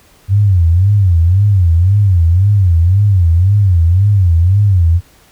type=tone with vibrato; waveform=sine; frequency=92.5 Hz; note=F#2; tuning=in tune; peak=-6 dBFS; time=0.28-5.01 s; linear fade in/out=50 ms; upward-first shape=sine; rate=1.9 Hz; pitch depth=200 cents each way; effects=pink hiss -47 dBFS RMS until 5.31 s